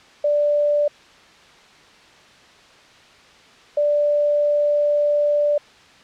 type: tone pair in turn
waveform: sine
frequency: 587.3 / 587.3 Hz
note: D5 / D5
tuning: 0 / 0 cents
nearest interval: unison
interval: 0 cents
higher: neither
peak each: -15 dBFS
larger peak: neither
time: 0.24-0.88 / 3.77-5.58 s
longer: second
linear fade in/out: 5 ms
effects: white hiss -48 dBFS RMS until 6.03 s + low-pass 4000 Hz 12 dB/octave